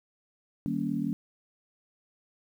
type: chord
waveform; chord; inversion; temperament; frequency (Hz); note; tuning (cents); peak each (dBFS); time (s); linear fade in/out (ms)
sine; Eb dominant seventh; none; just; 155.56 / 194.45 / 233.3 / 280; Eb3 / G3 / Bb3 / Db4; 0 / -14 / +2 / +18; -36 / -33 / -32 / -32; 0.66-1.13; 0
effects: 10-bit